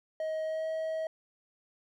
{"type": "tone with pitch glide", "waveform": "triangle", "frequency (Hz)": [631, 638.7], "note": ["D#5", "D#5"], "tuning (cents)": [24, 45], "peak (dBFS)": -29, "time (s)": [0.2, 1.07], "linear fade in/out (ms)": 2, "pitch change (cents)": 21, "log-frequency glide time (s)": [0.44, 0.67], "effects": []}